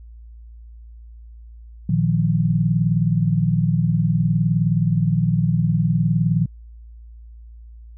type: chord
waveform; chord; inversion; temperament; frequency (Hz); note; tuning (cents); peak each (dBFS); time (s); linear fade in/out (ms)
sine; Bb suspended fourth; none; just; 116.54 / 155.39 / 174.81; Bb2 / Eb3 / F3; 0 / -2 / +2; -21 / -19 / -20; 1.89-6.46; 5
effects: added 57 Hz sine -38 dBFS peak until 7.97 s